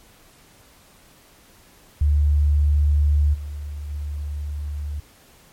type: tone with level steps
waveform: sine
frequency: 73.42 Hz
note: D2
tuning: in tune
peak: -14 / -28 / -25 dBFS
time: 2.01-5 s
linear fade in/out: 5 ms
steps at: 3.33 / 3.89 s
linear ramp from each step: 20 ms
effects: pink hiss -52 dBFS RMS until 5.52 s + MP3 64 kbps